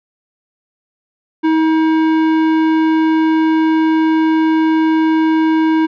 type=tone with tanh clipping; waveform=sine; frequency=318.5 Hz; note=D#4; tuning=41 cents sharp; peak=-12 dBFS; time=1.43-5.87 s; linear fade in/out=20 ms; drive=15 dB; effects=none